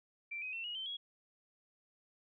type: tone with pitch steps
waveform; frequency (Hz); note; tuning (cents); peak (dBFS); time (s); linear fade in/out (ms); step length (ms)
sine; 2349 / 2518 / 2698 / 2892 / 3100 / 3322; D7 / D#7 / E7 / F#7 / G7 / G#7; 0 / +20 / +40 / -40 / -20 / 0; -39; 0.31-0.97; 10; 110
effects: none